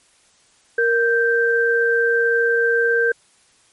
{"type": "tone pair together", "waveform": "sine", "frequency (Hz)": [466.7, 1568], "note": ["A#4", "G6"], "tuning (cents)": [2, 0], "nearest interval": "octave + major sixth", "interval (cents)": 2098, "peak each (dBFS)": -17, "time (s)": [0.78, 3.12], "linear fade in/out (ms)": 5, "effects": ["white hiss -56 dBFS RMS until 3.72 s", "MP3 48 kbps"]}